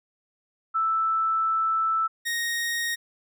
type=tone pair in turn; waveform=sine / sawtooth; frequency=1320 / 1866.8 Hz; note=E6 / A#6; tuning=+2 / +2 cents; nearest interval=tritone; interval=600 cents; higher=second; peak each=-21 / -22 dBFS; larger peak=first; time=0.74-2.08 / 2.25-2.96 s; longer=first; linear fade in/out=20 ms; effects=none